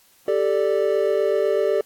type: chord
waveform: triangle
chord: G suspended second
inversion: none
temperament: equal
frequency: 392 / 440 / 587.3 Hz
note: G4 / A4 / D5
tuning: 0 / 0 / 0 cents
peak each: -20 dBFS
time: 0.28-1.81 s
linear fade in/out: 2 ms
effects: white hiss -56 dBFS RMS until 1.85 s + AAC 64 kbps